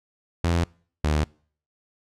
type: tone pair in turn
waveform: sawtooth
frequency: 85.1 / 75.82 Hz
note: F2 / D#2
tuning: -44 / -44 cents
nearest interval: major second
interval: 200 cents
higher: first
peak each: -16 dBFS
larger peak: neither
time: 0.44-0.64 / 1.04-1.24 s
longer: neither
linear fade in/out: 0 ms
effects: noise-tail reverb RT60 0.5 s tail -26 dB re dry + low-pass 8000 Hz 12 dB/octave